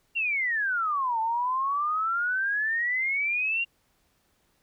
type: exponential two-way sweep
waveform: sine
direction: down then up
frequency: 2800 to 880 to 2800 Hz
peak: -24 dBFS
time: 0.15-3.65 s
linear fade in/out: 20 ms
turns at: 1.2 s
effects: pink hiss -69 dBFS RMS until 4.62 s